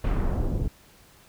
brown noise with low-pass filter sweep, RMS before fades -25 dBFS, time 0.04-0.68 s, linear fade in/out 2 ms, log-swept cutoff 2600 to 330 Hz, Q 0.89, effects pink hiss -55 dBFS RMS until 1.28 s

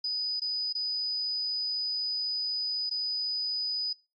sine tone with dropouts, 4978 Hz, D#8, in tune, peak -28 dBFS, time 0.04-3.93 s, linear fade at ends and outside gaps 5 ms, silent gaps 0.398-0.417 / 0.728-0.75 / 2.896-2.91 s, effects noise-tail reverb RT60 0.3 s tail -24 dB re dry + AAC 32 kbps

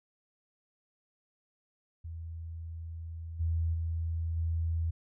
sine tone with level steps, 82.41 Hz, E2, in tune, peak -38 / -27 / -30 / -28 dBFS, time 2.04-4.91 s, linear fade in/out 10 ms, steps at 3.39 / 3.73 / 4.36 s, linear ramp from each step 20 ms, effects none

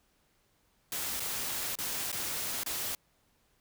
white noise with dropouts, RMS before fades -35 dBFS, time 0.92-2.95 s, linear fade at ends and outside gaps 1 ms, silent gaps 1.197-1.203 / 1.754-1.787 / 2.117-2.127 / 2.634-2.662 s, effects pink hiss -71 dBFS RMS until 3.6 s

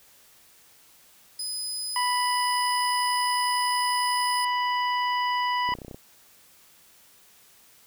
25% pulse tone, 5010 Hz, D#8, 11 cents sharp, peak -25 dBFS, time 1.39-4.45 s, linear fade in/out 5 ms
harmonic tone, 987.8 Hz, B5, in tune, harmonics 1 / 2 / 3 / 5, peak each -24 / -31 / -34 / -39 dBFS, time 1.96-5.74 s, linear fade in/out 2 ms
clicks, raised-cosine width 2 ms, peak -26 dBFS, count 9, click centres 5.69 / 5.721 / 5.752 / 5.787 / 5.818 / 5.848 / 5.882 / 5.912 / 5.945 s
effects white hiss -56 dBFS RMS until 7.86 s

